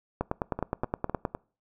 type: two click trains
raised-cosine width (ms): 1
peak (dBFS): -13 / -18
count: 11 / 4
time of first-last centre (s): 0.21-1.252 / 0.59-1.349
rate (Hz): 9.6 / 3.95
effects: noise-tail reverb RT60 0.4 s tail -24 dB re dry